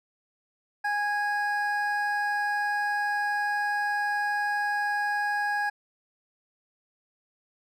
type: tone pair together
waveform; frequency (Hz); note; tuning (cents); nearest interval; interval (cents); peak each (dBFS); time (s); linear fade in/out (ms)
triangle; 824.9 / 1652; G#5 / G#6; -12 / -10; octave; 1202; -26; 0.84-5.7; 10
effects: none